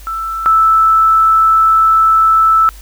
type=tone pair in turn; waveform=sine; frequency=1327 / 1316.3 Hz; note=E6 / E6; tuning=+11 / -3 cents; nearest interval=unison; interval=14 cents; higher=first; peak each=-17 / -6 dBFS; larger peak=second; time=0.07-0.46 / 0.46-2.69 s; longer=second; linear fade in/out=0 ms; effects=added 50 Hz sine -32 dBFS peak until 2.81 s + white hiss -41 dBFS RMS until 2.81 s